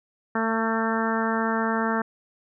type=harmonic tone; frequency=224.4 Hz; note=A3; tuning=34 cents sharp; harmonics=1 / 2 / 3 / 4 / 5 / 6 / 7 / 8; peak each=-26 / -30 / -32 / -30 / -32 / -31 / -32 / -34 dBFS; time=0.35-2.02 s; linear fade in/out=5 ms; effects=none